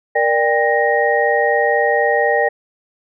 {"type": "tone cluster", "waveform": "sine", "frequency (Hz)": [467.9, 592, 794, 1872], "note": ["A#4", "D5", "G5", "A#6"], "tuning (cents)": [6, 14, 22, 7], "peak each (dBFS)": -18, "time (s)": [0.15, 2.49], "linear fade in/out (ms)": 10, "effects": []}